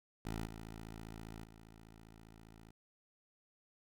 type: tone with level steps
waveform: 10% pulse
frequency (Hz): 55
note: A1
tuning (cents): 0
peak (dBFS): -31 / -39 / -48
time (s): 0.25-2.71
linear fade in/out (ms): 5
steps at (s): 0.46 / 1.44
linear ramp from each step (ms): 5
effects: none